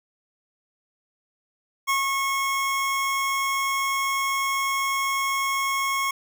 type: tone with ADSR envelope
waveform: 25% pulse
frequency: 1092 Hz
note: C#6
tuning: 26 cents flat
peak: -16 dBFS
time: 1.87-6.11 s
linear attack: 25 ms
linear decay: 140 ms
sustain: -3 dB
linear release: 4 ms
effects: none

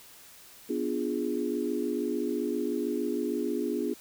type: chord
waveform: sine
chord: B diminished seventh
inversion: none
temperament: equal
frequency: 246.9 / 293.7 / 349.2 / 415.3 Hz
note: B3 / D4 / F4 / Ab4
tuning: 0 / 0 / 0 / 0 cents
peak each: -33 dBFS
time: 0.69-3.94 s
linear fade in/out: 10 ms
effects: white hiss -52 dBFS RMS until 4 s

